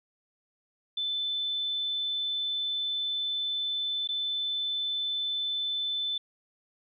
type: tone with dropouts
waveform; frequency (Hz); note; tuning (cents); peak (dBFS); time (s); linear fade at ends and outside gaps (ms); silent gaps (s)
sine; 3520; A7; 0; -28; 0.97-6.18; 5; 4.075-4.088
effects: none